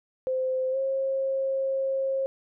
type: tone with pitch glide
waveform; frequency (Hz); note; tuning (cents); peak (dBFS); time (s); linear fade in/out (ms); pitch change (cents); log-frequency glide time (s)
sine; 518 to 536.9; C5 to C5; -17 to +45; -24; 0.27-2.26; 0; +62; 0.71-0.77
effects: none